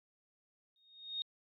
sine tone with exponential growth, 3716 Hz, A#7, 6 cents flat, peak -33 dBFS, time 0.76-1.22 s, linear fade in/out 1 ms, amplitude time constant 100 ms, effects AAC 48 kbps

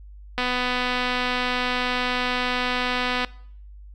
click train, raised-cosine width 0.3 ms, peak -9 dBFS, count 715, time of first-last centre 0.38-3.247 s, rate 249 Hz, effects noise-tail reverb RT60 0.6 s tail -21 dB re dry + added 50 Hz sine -40 dBFS peak until 3.94 s

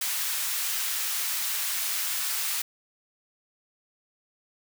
white high-pass noise, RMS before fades -29 dBFS, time 0.01-2.62 s, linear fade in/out 5 ms, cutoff 1200 Hz, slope 12 dB/octave, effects none

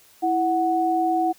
sine tone pair together, 329.6 / 740 Hz, E4 / F#5, 0 / 0 cents, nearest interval octave + major second, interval 1400 cents, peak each -23 / -20 dBFS, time 0.22-1.33 s, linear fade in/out 20 ms, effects white hiss -54 dBFS RMS until 1.38 s

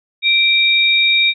sine tone pair together, 2349 / 3729 Hz, D7 / A#7, 0 / 0 cents, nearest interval minor sixth, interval 800 cents, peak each -13 dBFS, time 0.22-1.34 s, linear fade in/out 50 ms, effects none

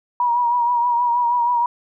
sine tone with vibrato, 960 Hz, B5, 49 cents flat, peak -15 dBFS, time 0.2-1.66 s, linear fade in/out 2 ms, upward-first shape triangle, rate 6.3 Hz, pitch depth 49 cents each way, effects none

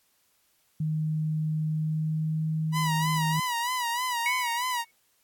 sine tone with pitch glide, 155.56 to 157.55 Hz, D#3 to D#3, 0 to +22 cents, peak -25 dBFS, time 0.8-3.4 s, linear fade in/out 5 ms, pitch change +22 cents, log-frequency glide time 1.71-2.49 s
sawtooth tone with vibrato, 973 Hz, B5, 26 cents flat, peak -23 dBFS, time 2.72-4.85 s, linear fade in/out 50 ms, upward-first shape sine, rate 3.2 Hz, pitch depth 80 cents each way
sine tone with exponential decay, 2217 Hz, C#7, in tune, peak -23 dBFS, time 4.26-4.91 s, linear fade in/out 1 ms, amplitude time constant 140 ms
effects white hiss -68 dBFS RMS until 5.23 s + AAC 64 kbps

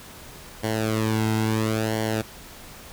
sawtooth tone with flanger, 110 Hz, A2, in tune, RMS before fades -24 dBFS, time 0.63-2.22 s, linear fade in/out 10 ms, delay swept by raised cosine 0.79 to 1.73 ms, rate 0.73 Hz, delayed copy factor -0.8, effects pink hiss -43 dBFS RMS until 2.92 s

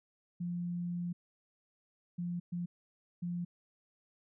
sine tone bursts at uneven times, 174.61 Hz, F3, in tune, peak -34 dBFS, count 4, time 0.4-1.13 / 2.18-2.4 / 2.52-2.66 / 3.22-3.45 s, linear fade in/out 10 ms, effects none

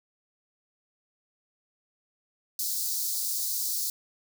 white high-pass noise, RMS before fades -30 dBFS, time 2.59-3.9 s, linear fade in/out 2 ms, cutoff 4200 Hz, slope 48 dB/octave, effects none

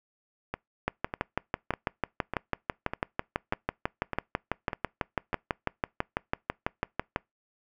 two click trains, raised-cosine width 0.5 ms, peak -16 / -11 dBFS, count 9 / 39, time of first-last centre 0.54-5.33 / 0.88-7.161 s, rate 1.67 / 6.05 Hz, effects noise-tail reverb RT60 0.2 s tail -26 dB re dry

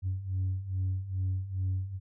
sine beating tone pair, 92.5 / 94.9 Hz, F#2 / F#2, 0 / +44 cents, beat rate 2.4 Hz, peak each -33 / -29 dBFS, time 0.02-2 s, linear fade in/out 50 ms, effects tanh soft clip ceiling -25 dBFS

